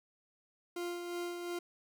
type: tone with tremolo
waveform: 40% pulse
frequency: 349.2 Hz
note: F4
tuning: in tune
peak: -35 dBFS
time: 0.76-1.59 s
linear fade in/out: 5 ms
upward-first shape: sine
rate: 2.8 Hz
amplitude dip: 40%
effects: none